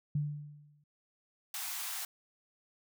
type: tone with exponential decay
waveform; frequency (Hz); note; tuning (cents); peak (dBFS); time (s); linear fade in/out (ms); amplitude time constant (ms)
sine; 147.4; D3; +7; -27; 0.15-0.84; 5; 150
type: high-pass noise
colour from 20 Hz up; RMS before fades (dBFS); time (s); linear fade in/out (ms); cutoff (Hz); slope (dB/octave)
white; -39; 1.54-2.05; 2; 700; 96
effects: none